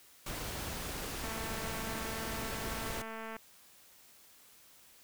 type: noise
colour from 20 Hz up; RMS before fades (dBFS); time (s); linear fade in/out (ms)
pink; -40; 0.26-3.02; 5
type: click train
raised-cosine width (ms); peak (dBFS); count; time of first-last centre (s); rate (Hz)
0.5; -29; 475; 1.24-3.366; 223
effects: white hiss -60 dBFS RMS until 5.03 s